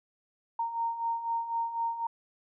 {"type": "beating tone pair", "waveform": "sine", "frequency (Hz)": [921, 925], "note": ["A#5", "A#5"], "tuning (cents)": [-21, -14], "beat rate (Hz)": 4, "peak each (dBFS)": [-36, -30], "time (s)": [0.59, 2.07], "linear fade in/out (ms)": 5, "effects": []}